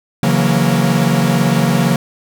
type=chord; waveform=45% pulse; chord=F# dominant seventh; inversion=second; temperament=equal with one note detuned; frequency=138.59 / 164.81 / 182.56 / 233.1 Hz; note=C#3 / E3 / F#3 / A#3; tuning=0 / 0 / -23 / 0 cents; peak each=-17 dBFS; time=0.23-1.96 s; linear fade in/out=2 ms; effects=none